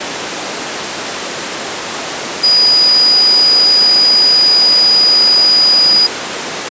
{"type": "tone in noise", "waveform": "sine", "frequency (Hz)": 4921, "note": "D#8", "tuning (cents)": -20, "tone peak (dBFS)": -6, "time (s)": [2.43, 6.07], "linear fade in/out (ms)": 10, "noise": "pink", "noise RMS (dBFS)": -19, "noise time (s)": [0, 6.69], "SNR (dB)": 10, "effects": ["high-pass 300 Hz 12 dB/octave", "resampled to 16000 Hz"]}